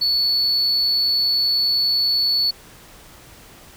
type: tone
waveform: sine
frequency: 4435 Hz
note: C#8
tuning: in tune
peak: -14 dBFS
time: 0.01-2.51 s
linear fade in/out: 10 ms
effects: tanh soft clip ceiling -14 dBFS + pink hiss -45 dBFS RMS until 3.76 s